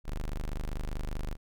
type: tone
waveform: 35% pulse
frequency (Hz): 25.13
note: G0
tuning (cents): +44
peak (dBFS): -30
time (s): 0.04-1.37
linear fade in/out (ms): 50
effects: none